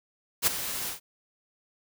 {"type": "noise with ADSR envelope", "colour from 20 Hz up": "white", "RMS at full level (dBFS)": -20, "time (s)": [0.42, 1], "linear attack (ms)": 49, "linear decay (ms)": 14, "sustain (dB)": -13, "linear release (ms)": 120, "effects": []}